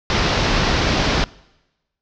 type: low-pass noise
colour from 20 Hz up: pink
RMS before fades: -18 dBFS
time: 0.1-1.24 s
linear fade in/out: 0 ms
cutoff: 5700 Hz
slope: 48 dB/octave
effects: noise-tail reverb RT60 1.0 s tail -23 dB re dry